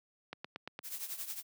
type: click train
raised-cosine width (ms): 0.3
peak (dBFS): -25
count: 5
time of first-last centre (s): 0.33-0.791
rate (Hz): 8.68
type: noise with tremolo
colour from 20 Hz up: blue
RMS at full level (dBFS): -38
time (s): 0.83-1.43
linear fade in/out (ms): 50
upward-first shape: triangle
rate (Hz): 11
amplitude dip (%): 80
effects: high-pass 150 Hz 12 dB/octave